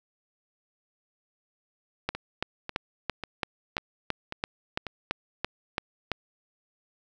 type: two click trains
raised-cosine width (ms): 0.3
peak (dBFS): -11 / -18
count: 13 / 6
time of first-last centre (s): 2.09-6.117 / 2.15-4.867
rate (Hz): 2.98 / 1.84
effects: none